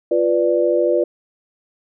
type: chord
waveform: sine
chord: B diminished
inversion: second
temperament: equal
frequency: 349.2 / 493.9 / 587.3 Hz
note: F4 / B4 / D5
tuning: 0 / 0 / 0 cents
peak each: -18 dBFS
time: 0.11-1.04 s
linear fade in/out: 5 ms
effects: none